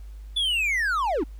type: linear sweep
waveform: triangle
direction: down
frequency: 3500 to 246.9 Hz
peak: -20 dBFS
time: 0.36-1.24 s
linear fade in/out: 10 ms
effects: added 51 Hz sine -37 dBFS peak until 1.39 s + pink hiss -61 dBFS RMS until 1.39 s